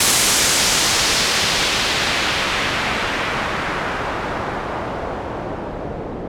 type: noise with low-pass filter sweep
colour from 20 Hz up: white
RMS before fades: -20 dBFS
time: 0-6.28 s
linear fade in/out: 5 ms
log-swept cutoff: 9300 to 460 Hz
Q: 0.94
effects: none